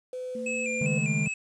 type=tone; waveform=sine; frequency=506 Hz; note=B4; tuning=42 cents sharp; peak=-32 dBFS; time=0.13-0.98 s; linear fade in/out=2 ms
type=tone with pitch glide; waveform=sine; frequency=228.1 to 221.2 Hz; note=A#3 to A3; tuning=-37 to +9 cents; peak=-35 dBFS; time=0.35-1.21 s; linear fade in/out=2 ms; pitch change=-54 cents; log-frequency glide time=0.55-1.07 s
type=tone with vibrato; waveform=square; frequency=2489 Hz; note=D#7; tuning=in tune; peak=-30 dBFS; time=0.46-1.34 s; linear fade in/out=5 ms; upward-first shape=square; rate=2.5 Hz; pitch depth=68 cents each way
type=chord; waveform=triangle; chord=C# suspended second; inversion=none; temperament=equal; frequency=138.59 / 155.56 / 207.7 Hz; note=C#3 / D#3 / G#3; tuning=0 / 0 / 0 cents; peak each=-29 / -26 / -29 dBFS; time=0.81-1.28 s; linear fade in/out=5 ms
effects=resampled to 22050 Hz + 9-bit